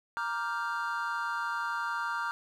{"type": "chord", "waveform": "triangle", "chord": "G minor seventh", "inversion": "first", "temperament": "equal with one note detuned", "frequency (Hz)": [935.6, 1174.7, 1396.9, 1568], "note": ["Bb5", "D6", "F6", "G6"], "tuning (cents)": [6, 0, 0, 0], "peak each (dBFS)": [-34, -35, -33, -37], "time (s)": [0.17, 2.31], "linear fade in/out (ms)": 0, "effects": []}